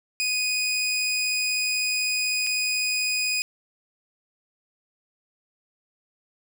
20% pulse tone with dropouts, 2489 Hz, D#7, in tune, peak -18 dBFS, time 0.2-3.42 s, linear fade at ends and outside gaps 0 ms, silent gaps 2.466-2.47 s, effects none

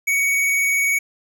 square tone with vibrato, 2243 Hz, C#7, 20 cents sharp, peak -17 dBFS, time 0.07-0.99 s, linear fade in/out 10 ms, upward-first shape square, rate 20 Hz, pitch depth 17 cents each way, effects 9-bit

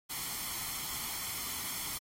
white noise with comb filter, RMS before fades -38 dBFS, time 0.09-1.99 s, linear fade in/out 20 ms, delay 0.93 ms, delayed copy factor +0.6, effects AAC 48 kbps

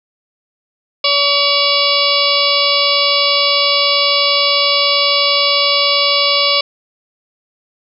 harmonic tone, 569 Hz, C#5, 45 cents sharp, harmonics 1 / 2 / 4 / 5 / 6 / 7 / 8 / 9, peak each -19 / -19 / -19 / -19 / -19 / -19 / -19 / -19 dBFS, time 1.04-6.61 s, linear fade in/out 5 ms, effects none

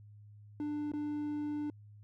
triangle tone with dropouts, 296.3 Hz, D4, 15 cents sharp, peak -32 dBFS, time 0.6-1.7 s, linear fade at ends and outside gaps 1 ms, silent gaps 0.918-0.936 s, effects added 104 Hz sine -52 dBFS peak until 2.03 s

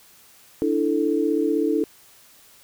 sine chord, D suspended second, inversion none, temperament equal, 293.7 / 329.6 / 440 Hz, D4 / E4 / A4, 0 / 0 / 0 cents, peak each -23 dBFS, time 0.62-1.84 s, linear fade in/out 0 ms, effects white hiss -52 dBFS RMS until 2.63 s

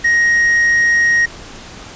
triangle tone with quantisation, 1877 Hz, A#6, 11 cents sharp, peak -8 dBFS, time 0.04-1.26 s, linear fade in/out 10 ms, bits 6, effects pink hiss -34 dBFS RMS until 1.95 s + resampled to 16000 Hz

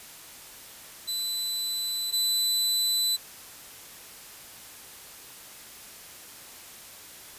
sawtooth tone pair in turn, 4000 / 4000 Hz, B7 / B7, +21 / +21 cents, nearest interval unison, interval 0 cents, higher neither, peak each -25 / -20 dBFS, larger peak second, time 1.07-2.12 / 2.12-3.17 s, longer neither, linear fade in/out 20 ms, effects white hiss -46 dBFS RMS until 7.38 s + resampled to 32000 Hz

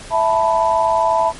sine chord, E suspended fourth, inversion none, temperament equal, 659.3 / 880 / 987.8 Hz, E5 / A5 / B5, 0 / 0 / 0 cents, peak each -17 dBFS, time 0.1-1.33 s, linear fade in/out 50 ms, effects pink hiss -36 dBFS RMS until 1.39 s + MP3 48 kbps

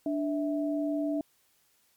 sine tone pair together, 293.7 / 652.3 Hz, D4 / E5, 0 / -18 cents, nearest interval octave + major second, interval 1382 cents, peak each -28 / -33 dBFS, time 0.06-1.21 s, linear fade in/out 2 ms, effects white hiss -68 dBFS RMS until 1.96 s + MP3 96 kbps

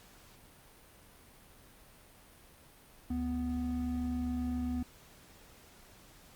triangle tone pair together, 73.37 / 247.8 Hz, D2 / B3, -1 / +6 cents, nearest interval octave + major sixth, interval 2107 cents, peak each -36 / -31 dBFS, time 3.1-4.83 s, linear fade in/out 5 ms, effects pink hiss -58 dBFS RMS until 6.35 s + Opus 48 kbps

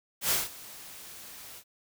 white noise with ADSR envelope, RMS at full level -25 dBFS, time 0.21-1.64 s, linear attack 96 ms, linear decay 180 ms, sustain -21 dB, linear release 69 ms, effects none

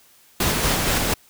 pink noise with tremolo, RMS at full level -20 dBFS, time 0.4-1.14 s, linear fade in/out 5 ms, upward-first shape square, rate 4.3 Hz, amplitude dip 25%, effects white hiss -54 dBFS RMS until 1.29 s

